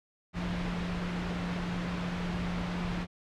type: tone in noise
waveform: sine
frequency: 176.2 Hz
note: F3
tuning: 16 cents sharp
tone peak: -33 dBFS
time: 0.33-3.07 s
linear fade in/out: 50 ms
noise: pink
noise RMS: -36 dBFS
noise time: 0.33-3.07 s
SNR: 0 dB
effects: low-pass 3000 Hz 12 dB/octave